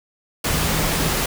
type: tone in noise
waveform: sine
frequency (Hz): 158.5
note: D#3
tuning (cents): +32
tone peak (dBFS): -27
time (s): 0.49-1.1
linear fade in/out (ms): 5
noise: pink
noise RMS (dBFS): -21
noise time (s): 0.44-1.26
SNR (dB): -9
effects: none